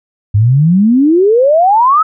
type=exponential sweep; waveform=sine; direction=up; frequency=98.2 to 1318.5 Hz; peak=-5 dBFS; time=0.34-2.03 s; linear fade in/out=10 ms; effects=none